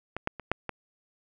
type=clicks; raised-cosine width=0.5 ms; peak=-18 / -12 / -24 / -9 / -17 dBFS; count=5; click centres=0.166 / 0.274 / 0.397 / 0.516 / 0.693 s; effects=none